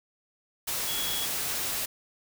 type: tone in noise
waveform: sine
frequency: 3344 Hz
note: G#7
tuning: 11 cents sharp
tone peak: -33 dBFS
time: 0.87-1.26 s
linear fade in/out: 10 ms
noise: white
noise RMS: -31 dBFS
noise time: 0.67-1.86 s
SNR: -5 dB
effects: none